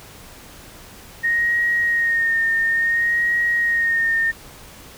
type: tone with vibrato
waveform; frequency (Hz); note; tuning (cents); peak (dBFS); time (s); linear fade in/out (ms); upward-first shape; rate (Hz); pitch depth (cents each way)
sine; 1857; A#6; -7; -16; 1.23-4.32; 20; sine; 0.58; 33
effects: pink hiss -42 dBFS RMS until 4.97 s